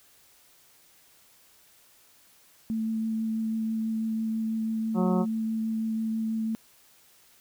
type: tone with vibrato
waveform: sine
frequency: 222 Hz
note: A3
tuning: 16 cents sharp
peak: -26 dBFS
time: 2.7-6.55 s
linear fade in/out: 0 ms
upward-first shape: triangle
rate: 6.1 Hz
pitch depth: 11 cents each way
type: harmonic tone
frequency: 182.7 Hz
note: F#3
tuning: 22 cents flat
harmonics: 1 / 2 / 3 / 4 / 5 / 6 / 7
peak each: -24 / -30 / -34 / -36 / -38 / -40 / -41 dBFS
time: 4.94-5.26 s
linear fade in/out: 50 ms
effects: white hiss -59 dBFS RMS until 7.4 s